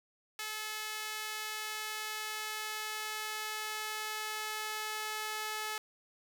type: tone with high-pass filter sweep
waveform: sawtooth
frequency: 430.5 Hz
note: A4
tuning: 38 cents flat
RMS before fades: -39 dBFS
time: 0.39-5.78 s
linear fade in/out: 2 ms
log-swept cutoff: 1700 to 1100 Hz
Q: 0.77
effects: none